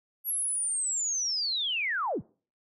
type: linear sweep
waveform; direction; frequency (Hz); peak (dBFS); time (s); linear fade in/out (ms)
sine; down; 11630 to 45.01; -27; 0.24-2.22; 50
effects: noise-tail reverb RT60 0.4 s tail -23 dB re dry